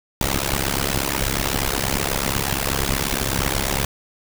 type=noise with amplitude modulation; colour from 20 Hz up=pink; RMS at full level=-18 dBFS; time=0.21-3.85 s; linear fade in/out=2 ms; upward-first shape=sine; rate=68.3 Hz; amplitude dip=100%; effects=none